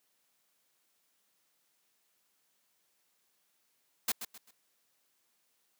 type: noise with echo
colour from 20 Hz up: white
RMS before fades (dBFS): -30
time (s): 4.08-4.12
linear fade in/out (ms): 5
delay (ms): 130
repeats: 3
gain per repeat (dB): -10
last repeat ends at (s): 4.51
effects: white hiss -75 dBFS RMS until 5.79 s + high-pass 150 Hz 12 dB/octave